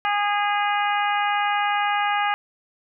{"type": "harmonic tone", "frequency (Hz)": 410.6, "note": "G#4", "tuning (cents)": -20, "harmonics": [2, 3, 4, 5, 6, 7], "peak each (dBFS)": [-22, -26, -28, -30, -32, -33], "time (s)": [0.05, 2.34], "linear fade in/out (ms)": 0, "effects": []}